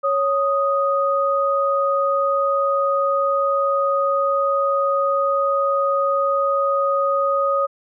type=tone pair together; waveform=sine; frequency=554.4 / 1244.6 Hz; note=C#5 / D#6; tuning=0 / 0 cents; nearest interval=octave + major second; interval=1400 cents; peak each=-19 dBFS; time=0.03-7.67 s; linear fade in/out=20 ms; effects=none